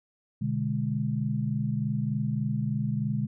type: chord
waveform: sine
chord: G# diminished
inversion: first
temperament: equal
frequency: 123.47 / 146.83 / 207.7 Hz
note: B2 / D3 / G#3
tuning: 0 / 0 / 0 cents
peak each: -30 dBFS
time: 0.41-3.27 s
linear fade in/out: 10 ms
effects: none